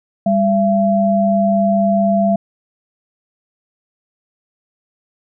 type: tone pair together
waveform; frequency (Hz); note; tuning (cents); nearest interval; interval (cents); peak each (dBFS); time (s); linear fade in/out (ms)
sine; 199.13 / 676; G3 / E5; +27 / +43; octave + major sixth; 2116; -14; 0.26-2.36; 5
effects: none